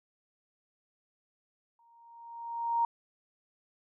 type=tone with exponential growth; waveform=sine; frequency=932.3 Hz; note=A#5; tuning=in tune; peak=-23 dBFS; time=1.79-2.85 s; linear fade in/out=2 ms; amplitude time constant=230 ms; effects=none